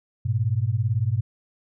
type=beating tone pair; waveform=sine; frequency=102.4 / 120.4 Hz; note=G#2 / B2; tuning=-24 / -44 cents; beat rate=18 Hz; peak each=-23 dBFS; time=0.25-1.21 s; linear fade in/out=10 ms; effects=none